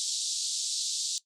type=band-pass noise; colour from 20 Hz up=pink; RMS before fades=-32 dBFS; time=0-1.18 s; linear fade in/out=0 ms; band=3700 to 8500 Hz; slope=48 dB/octave; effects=noise-tail reverb RT60 0.1 s tail -17 dB re dry